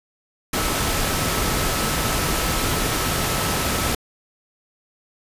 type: tone in noise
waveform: sine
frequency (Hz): 1302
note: E6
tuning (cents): -22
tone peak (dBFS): -32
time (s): 0.53-3.95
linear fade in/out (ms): 5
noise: pink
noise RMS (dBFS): -22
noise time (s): 0.53-3.95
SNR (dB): -13
effects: resampled to 32000 Hz